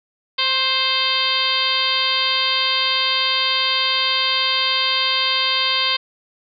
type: harmonic tone with a mistuned harmonic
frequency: 523.3 Hz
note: C5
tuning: in tune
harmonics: 1 / 2 / 3 / 4 / 5 / 6 / 7 / 8 / 9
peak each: -34 / -25 / -30 / -26 / -26 / -22 / -23 / -26 / -25 dBFS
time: 0.38-5.97 s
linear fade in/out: 10 ms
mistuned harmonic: 2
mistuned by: +25 cents
effects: none